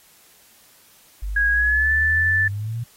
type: exponential sweep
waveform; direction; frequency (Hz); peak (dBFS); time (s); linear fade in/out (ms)
sine; up; 47.9 to 120.5; -24; 1.22-2.84; 10
type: tone with pitch glide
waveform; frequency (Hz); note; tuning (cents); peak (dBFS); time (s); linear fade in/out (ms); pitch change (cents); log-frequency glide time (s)
sine; 1649 to 1757.2; G#6 to A6; -13 to -3; -16; 1.36-2.48; 5; +110; 1.52-1.92
effects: white hiss -53 dBFS RMS until 2.96 s + AAC 48 kbps